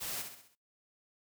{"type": "noise with echo", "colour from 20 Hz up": "white", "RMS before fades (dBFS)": -39, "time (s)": [0, 0.23], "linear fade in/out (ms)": 20, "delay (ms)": 65, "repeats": 5, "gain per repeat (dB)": -6, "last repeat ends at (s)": 0.555, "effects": ["noise-tail reverb RT60 0.2 s tail -22 dB re dry"]}